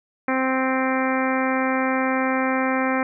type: harmonic tone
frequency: 261.6 Hz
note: C4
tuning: in tune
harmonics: 1 / 2 / 3 / 4 / 5 / 6 / 7 / 8 / 9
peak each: -23 / -26 / -28 / -29 / -30 / -31 / -31 / -32 / -33 dBFS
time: 0.28-3.03 s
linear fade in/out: 2 ms
effects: none